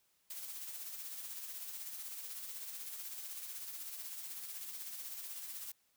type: noise with tremolo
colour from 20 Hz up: blue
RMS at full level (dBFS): -44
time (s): 0.3-5.72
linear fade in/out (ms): 5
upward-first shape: sine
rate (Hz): 16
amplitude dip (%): 40
effects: white hiss -75 dBFS RMS until 5.96 s